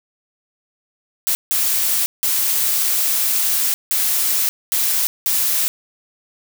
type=noise bursts at uneven times; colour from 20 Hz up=blue; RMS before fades=-18 dBFS; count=6; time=1.27-1.35 / 1.51-2.06 / 2.23-3.74 / 3.91-4.49 / 4.72-5.07 / 5.26-5.68 s; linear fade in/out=0 ms; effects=none